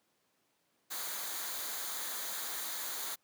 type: noise with comb filter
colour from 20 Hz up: white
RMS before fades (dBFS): -39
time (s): 0.9-3.16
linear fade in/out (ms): 20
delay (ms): 0.37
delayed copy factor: -0.55
effects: pink hiss -75 dBFS RMS until 3.23 s + high-pass 200 Hz 12 dB/octave